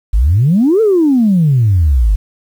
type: exponential two-way sweep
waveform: sine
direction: up then down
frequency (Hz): 46.67 to 460 to 46.67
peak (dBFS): -6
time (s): 0.13-2.16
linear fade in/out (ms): 10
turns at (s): 0.81
effects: tanh soft clip ceiling -3 dBFS + 7-bit